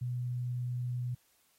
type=tone; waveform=sine; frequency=123.47 Hz; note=B2; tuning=in tune; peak=-32 dBFS; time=0.01-1.15 s; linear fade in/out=10 ms; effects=white hiss -70 dBFS RMS until 1.58 s + AAC 48 kbps